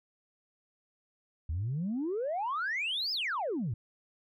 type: exponential two-way sweep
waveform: sine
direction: up then down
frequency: 73.42 to 5250 to 98.9 Hz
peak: -29 dBFS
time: 1.49-3.74 s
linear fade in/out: 5 ms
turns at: 3.12 s
effects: tanh soft clip ceiling -27 dBFS